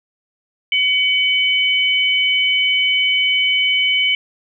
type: tone pair together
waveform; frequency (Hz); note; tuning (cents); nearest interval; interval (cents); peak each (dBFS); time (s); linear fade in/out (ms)
sine; 2260 / 3017; C#7 / F#7; +33 / +33; perfect fourth; 500; -16; 0.72-4.15; 2
effects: none